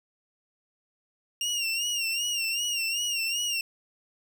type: tone with vibrato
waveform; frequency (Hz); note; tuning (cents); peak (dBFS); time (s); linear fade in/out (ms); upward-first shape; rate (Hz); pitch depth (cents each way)
25% pulse; 2794; F7; 0; -23; 1.41-3.61; 2; sine; 2.6; 78
effects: none